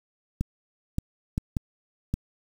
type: clicks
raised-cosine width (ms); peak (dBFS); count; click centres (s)
5; -13; 5; 0.41 / 0.984 / 1.379 / 1.568 / 2.14
effects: 7-bit